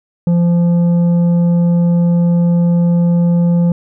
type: tone with tanh clipping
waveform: sine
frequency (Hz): 172.4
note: F3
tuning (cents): -22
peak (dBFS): -10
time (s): 0.27-3.72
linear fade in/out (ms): 2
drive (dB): 7
effects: none